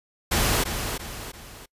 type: noise with echo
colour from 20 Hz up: pink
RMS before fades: -22 dBFS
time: 0.31-0.64 s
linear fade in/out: 10 ms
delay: 340 ms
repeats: 3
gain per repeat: -7 dB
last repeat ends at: 1.66 s
effects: noise-tail reverb RT60 0.1 s tail -25 dB re dry + resampled to 32000 Hz